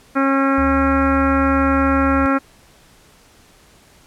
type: harmonic tone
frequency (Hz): 272.1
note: C#4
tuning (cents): -32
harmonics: 1 / 2 / 3 / 4 / 5 / 6 / 7 / 8 / 9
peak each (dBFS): -16 / -22 / -27 / -25 / -20 / -28 / -31 / -35 / -34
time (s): 0.15-2.39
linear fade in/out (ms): 20
type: tone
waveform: sine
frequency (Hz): 72.8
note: D2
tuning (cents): -15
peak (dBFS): -22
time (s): 0.58-2.26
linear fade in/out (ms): 0
effects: pink hiss -50 dBFS RMS until 4.06 s + low-pass 12000 Hz 12 dB/octave